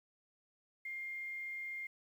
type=tone with quantisation; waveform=sine; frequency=2116 Hz; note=C7; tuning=19 cents sharp; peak=-40 dBFS; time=0.85-1.87 s; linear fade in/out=5 ms; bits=11; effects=none